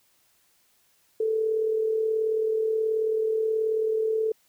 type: tone with amplitude modulation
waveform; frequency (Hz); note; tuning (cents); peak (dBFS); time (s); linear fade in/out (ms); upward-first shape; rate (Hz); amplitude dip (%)
sine; 440; A4; 0; -20; 1.2-4.32; 5; sine; 38.6; 45
effects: white hiss -65 dBFS RMS until 4.48 s